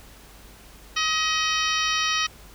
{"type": "harmonic tone with a mistuned harmonic", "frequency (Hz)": 632, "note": "D#5", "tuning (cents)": 27, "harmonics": [2, 3, 4, 5, 6, 7, 8, 9], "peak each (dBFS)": [-27, -29, -29, -28, -31, -34, -34, -31], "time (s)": [0.96, 2.27], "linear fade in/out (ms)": 10, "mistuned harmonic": 5, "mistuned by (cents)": -44, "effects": ["added 50 Hz sine -49 dBFS peak until 2.54 s", "pink hiss -49 dBFS RMS until 2.54 s"]}